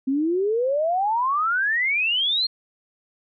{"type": "exponential sweep", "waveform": "sine", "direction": "up", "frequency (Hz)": [259.1, 4283], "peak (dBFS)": -19, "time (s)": [0.07, 2.47], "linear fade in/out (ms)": 10, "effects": []}